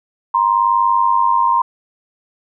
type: tone pair together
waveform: sine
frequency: 943.4 / 1044 Hz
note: A#5 / C6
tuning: +20 / -4 cents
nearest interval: major second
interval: 176 cents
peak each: -14 dBFS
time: 0.34-1.62 s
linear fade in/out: 5 ms
effects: none